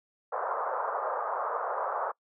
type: band-pass noise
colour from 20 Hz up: white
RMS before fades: -32 dBFS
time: 0.32-2.12 s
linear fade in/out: 10 ms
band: 480 to 1300 Hz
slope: 48 dB/octave
effects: noise-tail reverb RT60 0.1 s tail -24 dB re dry